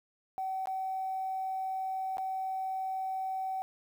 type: tone with dropouts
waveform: sine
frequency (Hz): 761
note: F#5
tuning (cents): +48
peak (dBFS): -31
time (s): 0.38-3.62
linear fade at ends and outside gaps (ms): 0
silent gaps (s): 0.657-0.672 / 2.171-2.182
effects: tanh soft clip ceiling -27 dBFS + 10-bit